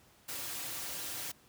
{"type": "noise with comb filter", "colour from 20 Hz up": "white", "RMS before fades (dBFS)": -40, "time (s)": [0.28, 1.32], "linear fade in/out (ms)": 10, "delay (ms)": 4.7, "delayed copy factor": -0.5, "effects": ["pink hiss -63 dBFS RMS until 1.48 s", "high-pass 60 Hz 12 dB/octave"]}